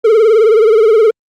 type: tone with vibrato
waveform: triangle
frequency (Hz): 440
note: A4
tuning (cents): 0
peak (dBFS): -3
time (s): 0.04-1.11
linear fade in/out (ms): 10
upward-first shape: sine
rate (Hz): 19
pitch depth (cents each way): 100
effects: Opus 48 kbps